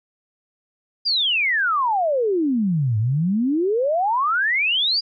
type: exponential two-way sweep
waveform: sine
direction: down then up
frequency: 4940 to 103.83 to 4940 Hz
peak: -17 dBFS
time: 1.05-5.01 s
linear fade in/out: 20 ms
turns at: 2.98 s
effects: none